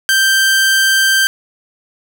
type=tone; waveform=sawtooth; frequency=1568 Hz; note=G6; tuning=in tune; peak=-6 dBFS; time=0.09-1.27 s; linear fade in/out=0 ms; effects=none